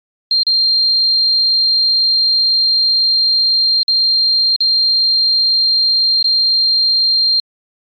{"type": "tone with dropouts", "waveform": "sine", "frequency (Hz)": 4186, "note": "C8", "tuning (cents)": 0, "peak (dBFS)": -10, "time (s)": [0.31, 7.4], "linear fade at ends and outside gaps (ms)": 2, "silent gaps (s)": [[0.432, 0.467], [3.831, 3.88], [4.562, 4.605], [6.227, 6.243]], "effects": ["AAC 64 kbps"]}